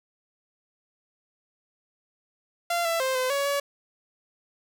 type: tone with pitch steps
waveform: sawtooth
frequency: 689 / 667 / 524 / 512 / 561 / 566 Hz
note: F5 / E5 / C5 / C5 / C#5 / C#5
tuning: -24 / +20 / +2 / -38 / +21 / +36 cents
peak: -20 dBFS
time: 2.7-3.6 s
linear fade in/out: 5 ms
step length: 150 ms
effects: none